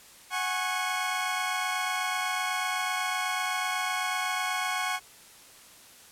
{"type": "chord", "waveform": "20% pulse", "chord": "F# suspended second", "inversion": "none", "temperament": "equal with one note detuned", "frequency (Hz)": [740, 830.6, 1096], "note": ["F#5", "G#5", "C#6"], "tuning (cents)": [0, 0, -20], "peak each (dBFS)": [-27, -30, -26], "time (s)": [0.3, 5], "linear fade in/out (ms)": 50, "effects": ["white hiss -52 dBFS RMS until 6.11 s", "low-pass 12000 Hz 12 dB/octave"]}